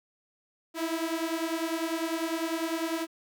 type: beating tone pair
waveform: sawtooth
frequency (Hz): 322.4 / 332.4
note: E4 / E4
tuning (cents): -38 / +15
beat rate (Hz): 10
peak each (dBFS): -28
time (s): 0.74-3.07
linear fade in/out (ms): 50
effects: 10-bit